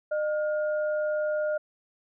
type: tone pair together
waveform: sine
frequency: 608.3 / 1422 Hz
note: D#5 / F6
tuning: -39 / +31 cents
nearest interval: octave + minor third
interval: 1470 cents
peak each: -25 / -36 dBFS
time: 0.11-1.58 s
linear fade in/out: 10 ms
effects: none

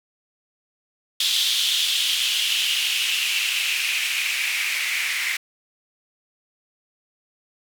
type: noise with band-pass filter sweep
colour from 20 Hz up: blue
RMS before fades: -23 dBFS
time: 1.2-5.37 s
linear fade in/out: 5 ms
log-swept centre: 3500 to 2100 Hz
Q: 4.5
effects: none

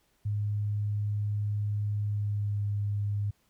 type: tone with pitch glide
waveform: sine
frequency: 103.83 to 102.46 Hz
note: G#2 to G#2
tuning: 0 to -23 cents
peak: -27 dBFS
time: 0.25-3.31 s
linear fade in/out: 10 ms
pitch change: -23 cents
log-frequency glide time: 2.02-2.66 s
effects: pink hiss -70 dBFS RMS until 3.49 s

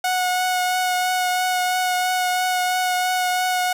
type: tone with vibrato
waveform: sawtooth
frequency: 732 Hz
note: F#5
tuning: 19 cents flat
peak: -15 dBFS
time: 0.04-3.73 s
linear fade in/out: 5 ms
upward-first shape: triangle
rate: 3 Hz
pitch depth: 15 cents each way
effects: none

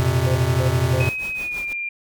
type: chord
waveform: square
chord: F suspended fourth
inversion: none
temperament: equal with one note detuned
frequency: 87.31 / 118.92 / 130.81 Hz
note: F2 / Bb2 / C3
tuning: 0 / +35 / 0 cents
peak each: -24 / -22 / -21 dBFS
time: 0-1.09 s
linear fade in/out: 0 ms
type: tone bursts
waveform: sine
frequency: 518 Hz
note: C5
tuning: 17 cents flat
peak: -24 dBFS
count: 3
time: 0.26-1.022 s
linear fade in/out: 10 ms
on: 94 ms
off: 240 ms
type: tone with pitch glide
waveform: sine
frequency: 2533 to 2392 Hz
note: D#7 to D7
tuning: +30 to +31 cents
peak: -24 dBFS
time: 1-1.89 s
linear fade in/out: 5 ms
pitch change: -99 cents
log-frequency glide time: 1.33-1.62 s
type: noise with tremolo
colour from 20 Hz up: pink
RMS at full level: -36 dBFS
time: 1.05-1.73 s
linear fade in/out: 2 ms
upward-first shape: triangle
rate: 6.1 Hz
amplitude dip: 90%
effects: none

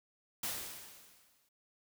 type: noise with exponential decay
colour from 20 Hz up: white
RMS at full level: -36 dBFS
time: 0.43-1.49 s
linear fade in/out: 5 ms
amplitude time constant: 230 ms
effects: none

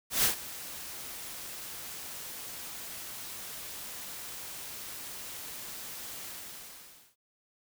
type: noise with ADSR envelope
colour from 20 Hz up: white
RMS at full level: -24 dBFS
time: 0.1-7.16 s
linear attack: 140 ms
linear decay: 110 ms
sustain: -18 dB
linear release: 910 ms
effects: none

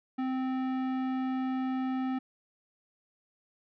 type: tone with tanh clipping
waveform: sine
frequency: 260 Hz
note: C4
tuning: 11 cents flat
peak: -31 dBFS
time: 0.18-2.19 s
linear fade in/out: 10 ms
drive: 16 dB
effects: none

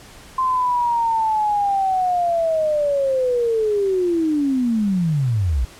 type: linear sweep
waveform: sine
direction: down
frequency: 1046.5 to 55.1 Hz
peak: -16 dBFS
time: 0.38-5.65 s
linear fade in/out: 5 ms
effects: pink hiss -43 dBFS RMS until 5.79 s + low-pass 11000 Hz 12 dB/octave

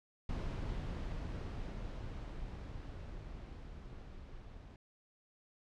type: noise with level ramp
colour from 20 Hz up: brown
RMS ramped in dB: -38 to -52 dBFS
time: 0.29-4.76 s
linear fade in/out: 2 ms
effects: low-pass 5000 Hz 12 dB/octave

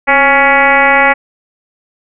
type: tone with frequency modulation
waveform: sine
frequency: 1396.9 Hz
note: F6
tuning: in tune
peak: -5 dBFS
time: 0.07-1.14 s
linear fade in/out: 20 ms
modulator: 283 Hz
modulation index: 3.2
effects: none

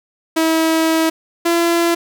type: tone pair in turn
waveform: sawtooth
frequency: 322.8 / 339.2 Hz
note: E4 / E4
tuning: -36 / +50 cents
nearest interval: minor second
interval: 86 cents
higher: second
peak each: -9 dBFS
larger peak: neither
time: 0.36-1.1 / 1.45-1.95 s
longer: first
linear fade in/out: 10 ms
effects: none

